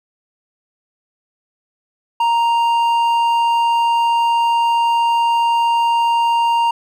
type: tone with hard clipping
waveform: sine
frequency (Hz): 932.3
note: A#5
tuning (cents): 0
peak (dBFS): -14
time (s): 2.2-6.71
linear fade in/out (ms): 5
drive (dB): 6
effects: none